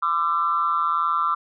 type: tone cluster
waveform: sine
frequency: 1020 / 1183 / 1345 Hz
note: C6 / D6 / E6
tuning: -44 / +12 / +34 cents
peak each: -27 / -21 / -23 dBFS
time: 0.02-1.35 s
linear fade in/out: 10 ms
effects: tanh soft clip ceiling -11 dBFS